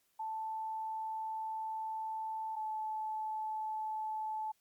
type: tone pair in turn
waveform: sine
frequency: 880 / 868.4 Hz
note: A5 / A5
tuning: 0 / -23 cents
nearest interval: unison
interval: 23 cents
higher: first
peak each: -36 / -35 dBFS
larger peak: second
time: 0.19-2.56 / 2.56-4.52 s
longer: first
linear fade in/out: 10 ms
effects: white hiss -75 dBFS RMS until 4.6 s + MP3 96 kbps